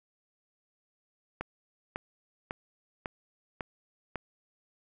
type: click train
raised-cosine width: 0.5 ms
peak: -19 dBFS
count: 6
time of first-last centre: 1.41-4.157 s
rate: 1.82 Hz
effects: none